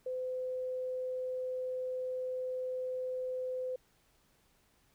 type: tone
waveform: sine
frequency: 510 Hz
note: C5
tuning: 44 cents flat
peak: -34 dBFS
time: 0.06-3.76 s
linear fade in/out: 5 ms
effects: pink hiss -70 dBFS RMS until 4.94 s